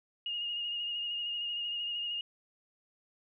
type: tone with vibrato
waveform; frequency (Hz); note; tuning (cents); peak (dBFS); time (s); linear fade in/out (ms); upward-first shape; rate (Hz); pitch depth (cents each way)
sine; 2851; F7; +35; -33; 0.26-2.21; 2; sine; 13; 25
effects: none